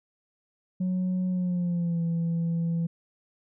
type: tone with pitch glide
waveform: sine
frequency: 183.7 to 167.48 Hz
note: F#3 to E3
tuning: -12 to +28 cents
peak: -22 dBFS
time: 0.8-2.87 s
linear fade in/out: 10 ms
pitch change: -160 cents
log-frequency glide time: 1.29-2.02 s
effects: tanh soft clip ceiling -23 dBFS